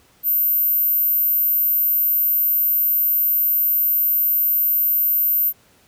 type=tone; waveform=sine; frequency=13580 Hz; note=G#9; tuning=37 cents sharp; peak=-15 dBFS; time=0.23-5.53 s; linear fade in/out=50 ms; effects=pink hiss -55 dBFS RMS until 5.87 s + high-pass 60 Hz 12 dB/octave